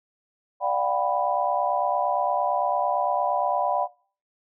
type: chord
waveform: sine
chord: G dominant seventh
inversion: second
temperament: equal with one note detuned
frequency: 587.3 / 715.2 / 784 / 987.8 Hz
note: D5 / F5 / G5 / B5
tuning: 0 / +41 / 0 / 0 cents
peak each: -27 dBFS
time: 0.6-3.88 s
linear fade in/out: 50 ms
effects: noise-tail reverb RT60 0.4 s tail -20 dB re dry